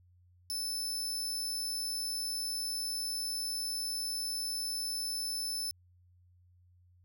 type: tone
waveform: sawtooth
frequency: 5270 Hz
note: E8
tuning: 1 cent flat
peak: -31 dBFS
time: 0.5-5.71 s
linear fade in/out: 0 ms
effects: added 89 Hz sine -61 dBFS peak until 7.04 s